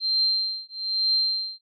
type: tone with tremolo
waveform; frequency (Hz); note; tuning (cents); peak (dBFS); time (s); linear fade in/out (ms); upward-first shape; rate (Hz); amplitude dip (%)
sine; 4151; C8; -15; -18; 0-1.61; 50; triangle; 1.1; 100
effects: none